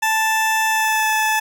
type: tone with pitch glide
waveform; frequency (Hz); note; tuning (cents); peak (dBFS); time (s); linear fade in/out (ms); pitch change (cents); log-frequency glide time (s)
20% pulse; 880 to 868.9; A5 to A5; 0 to -22; -11; 0.02-1.4; 10; -22; 0.68-1.09
effects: none